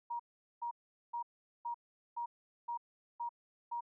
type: tone bursts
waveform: sine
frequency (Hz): 947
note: A#5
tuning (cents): +27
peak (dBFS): -36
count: 8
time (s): 0.1-3.808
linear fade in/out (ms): 10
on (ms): 96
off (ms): 420
effects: none